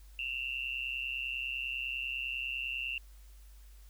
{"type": "tone with amplitude modulation", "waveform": "sine", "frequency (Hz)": 2737, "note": "F7", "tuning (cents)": -36, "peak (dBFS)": -30, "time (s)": [0.19, 2.98], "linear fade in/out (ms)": 2, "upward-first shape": "sine", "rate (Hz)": 130, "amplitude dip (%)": 90, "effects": ["added 50 Hz sine -51 dBFS peak until 3.89 s", "white hiss -65 dBFS RMS until 3.89 s"]}